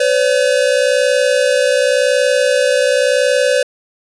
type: tone pair together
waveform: square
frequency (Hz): 508.1 / 569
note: B4 / C#5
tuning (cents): +49 / +45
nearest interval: major second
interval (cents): 196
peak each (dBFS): -14 / -15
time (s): 0-3.63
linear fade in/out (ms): 5
effects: resampled to 24000 Hz